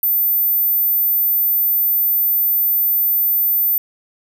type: tone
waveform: sine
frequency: 14080 Hz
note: A9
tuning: in tune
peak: -12 dBFS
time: 0.03-3.78 s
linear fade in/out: 2 ms
effects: tanh soft clip ceiling -10 dBFS + 9-bit